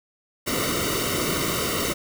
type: noise with comb filter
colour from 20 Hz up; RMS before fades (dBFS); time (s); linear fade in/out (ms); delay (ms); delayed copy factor
pink; -25; 0.46-1.94; 20; 1.2; -0.85
effects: none